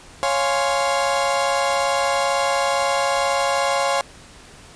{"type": "chord", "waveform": "35% pulse", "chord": "Db major seventh", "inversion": "none", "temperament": "equal", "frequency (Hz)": [554.4, 698.5, 830.6, 1046.5], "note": ["Db5", "F5", "Ab5", "C6"], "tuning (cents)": [0, 0, 0, 0], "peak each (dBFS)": [-20, -23, -23, -23], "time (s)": [0.23, 4.01], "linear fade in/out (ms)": 0, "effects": ["pink hiss -44 dBFS RMS until 4.75 s", "resampled to 22050 Hz"]}